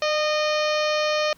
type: harmonic tone with a mistuned harmonic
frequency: 613 Hz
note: D#5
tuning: 26 cents flat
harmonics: 1 / 2 / 3 / 4 / 5 / 6 / 7 / 8 / 9 / 10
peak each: -22 / -28 / -32 / -30 / -33 / -38 / -33 / -40 / -36 / -41 dBFS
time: 0.02-1.33 s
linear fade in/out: 2 ms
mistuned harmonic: 1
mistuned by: -21 cents
effects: pink hiss -56 dBFS RMS until 1.37 s